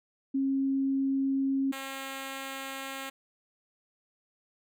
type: tone pair in turn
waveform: sine / 5% pulse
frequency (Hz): 270.8 / 269.8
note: C#4 / C#4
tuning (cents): -40 / -47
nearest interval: unison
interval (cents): 7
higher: first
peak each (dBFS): -25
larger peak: neither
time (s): 0.34-1.72 / 1.72-3.1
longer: neither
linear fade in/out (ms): 10
effects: none